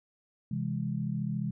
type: chord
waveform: sine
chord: C augmented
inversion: none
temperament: equal with one note detuned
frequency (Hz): 130.81 / 164.81 / 205.5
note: C3 / E3 / G#3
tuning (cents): 0 / 0 / -18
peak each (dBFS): -34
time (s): 0.51-1.51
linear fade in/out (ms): 5
effects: none